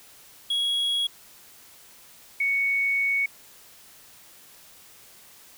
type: tone pair in turn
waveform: triangle / sine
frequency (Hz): 3322 / 2223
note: G#7 / C#7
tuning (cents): 0 / +4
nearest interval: perfect fifth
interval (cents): 696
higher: first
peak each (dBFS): -21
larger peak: neither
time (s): 0.5-1.07 / 2.4-3.26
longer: second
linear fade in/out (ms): 5
effects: white hiss -51 dBFS RMS until 5.57 s